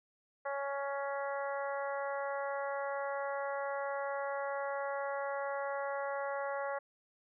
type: harmonic tone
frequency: 278.8 Hz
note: C#4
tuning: 10 cents sharp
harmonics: 2 / 3 / 4 / 5 / 6 / 7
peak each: -37 / -41 / -43 / -45 / -47 / -48 dBFS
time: 0.45-6.79 s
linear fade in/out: 10 ms
effects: none